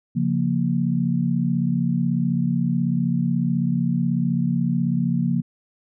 sine chord, Bb minor, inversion first, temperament equal, 138.59 / 174.61 / 233.1 Hz, Db3 / F3 / Bb3, 0 / 0 / 0 cents, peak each -24 / -22 / -23 dBFS, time 0.15-5.42 s, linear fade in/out 20 ms, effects none

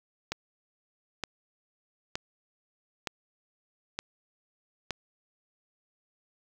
click train, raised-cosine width 0.2 ms, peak -14 dBFS, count 6, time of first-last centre 0.32-4.907 s, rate 1.09 Hz, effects 8-bit

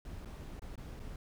brown noise with dropouts, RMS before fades -45 dBFS, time 0.05-1.16 s, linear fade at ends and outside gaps 2 ms, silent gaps 0.249-0.256 / 0.595-0.619 / 0.757-0.777 / 0.995-0.999 s, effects none

